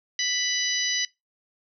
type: harmonic tone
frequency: 990 Hz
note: B5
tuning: 4 cents sharp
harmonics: 2 / 3 / 4 / 5 / 6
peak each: -30 / -30 / -30 / -30 / -30 dBFS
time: 0.19-1.05 s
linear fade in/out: 2 ms
effects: noise-tail reverb RT60 0.2 s tail -22 dB re dry